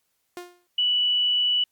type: tone with exponential decay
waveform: sawtooth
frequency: 354.1 Hz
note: F4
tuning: 24 cents sharp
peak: -28 dBFS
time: 0.37-0.67 s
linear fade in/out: 1 ms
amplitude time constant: 65 ms
type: tone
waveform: sine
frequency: 2957 Hz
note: F#7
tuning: 2 cents flat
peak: -19 dBFS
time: 0.78-1.64 s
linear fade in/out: 5 ms
effects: white hiss -73 dBFS RMS until 1.71 s + Opus 48 kbps